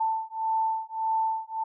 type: beating tone pair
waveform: sine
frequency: 887 / 888.7 Hz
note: A5 / A5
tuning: +14 / +17 cents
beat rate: 1.7 Hz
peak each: -28 dBFS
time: 0-1.64 s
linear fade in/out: 10 ms
effects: none